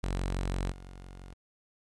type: tone with level steps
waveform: sawtooth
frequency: 45.91 Hz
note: F#1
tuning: 13 cents flat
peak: -26 / -41 dBFS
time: 0.03-1.34 s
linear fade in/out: 10 ms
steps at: 0.71 s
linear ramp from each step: 10 ms
effects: resampled to 24000 Hz + 11-bit